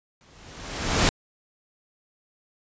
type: noise with exponential growth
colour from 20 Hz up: pink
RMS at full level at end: -17 dBFS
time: 0.21-1.09 s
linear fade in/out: 0 ms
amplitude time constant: 190 ms
effects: resampled to 16000 Hz